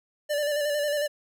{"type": "tone with vibrato", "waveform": "square", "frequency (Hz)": 587.3, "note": "D5", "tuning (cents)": 0, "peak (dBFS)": -25, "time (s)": [0.29, 1.08], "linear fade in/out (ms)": 20, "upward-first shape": "square", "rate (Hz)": 11, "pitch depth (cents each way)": 30, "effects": []}